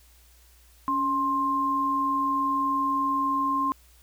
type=tone pair together; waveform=sine; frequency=279.9 / 1056.8 Hz; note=C#4 / C6; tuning=+17 / +17 cents; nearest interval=octave + major seventh; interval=2300 cents; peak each=-30 / -23 dBFS; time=0.88-3.72 s; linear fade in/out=0 ms; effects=added 60 Hz sine -55 dBFS peak until 4.02 s + white hiss -59 dBFS RMS until 4.02 s